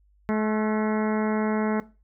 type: harmonic tone with a mistuned harmonic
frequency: 215.1 Hz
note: A3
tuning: 39 cents flat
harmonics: 1 / 2 / 3 / 4 / 5 / 6 / 7 / 8 / 9 / 10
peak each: -23 / -29 / -33 / -35 / -37 / -39 / -40 / -41 / -42 / -43 dBFS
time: 0.29-1.8 s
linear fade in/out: 0 ms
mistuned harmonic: 6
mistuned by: +53 cents
effects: noise-tail reverb RT60 0.3 s tail -18 dB re dry + added 50 Hz sine -58 dBFS peak until 2.03 s